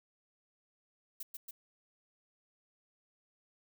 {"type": "noise with echo", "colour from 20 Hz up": "violet", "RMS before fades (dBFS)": -42, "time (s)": [1.2, 1.23], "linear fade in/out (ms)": 5, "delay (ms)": 140, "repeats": 2, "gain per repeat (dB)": -2, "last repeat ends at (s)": 1.51, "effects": []}